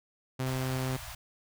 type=tone; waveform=sawtooth; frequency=130 Hz; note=C3; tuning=11 cents flat; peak=-26 dBFS; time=0.39-0.97 s; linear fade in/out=10 ms
type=band-stop noise; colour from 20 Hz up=pink; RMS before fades=-43 dBFS; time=0.46-1.15 s; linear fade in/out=5 ms; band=140 to 600 Hz; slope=96 dB/octave
effects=none